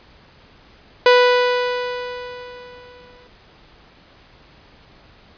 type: tone with exponential decay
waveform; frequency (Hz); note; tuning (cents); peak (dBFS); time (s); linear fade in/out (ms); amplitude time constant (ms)
sawtooth; 493.9; B4; 0; -4; 1.06-3.27; 2; 480
effects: pink hiss -49 dBFS RMS until 5.37 s + resampled to 11025 Hz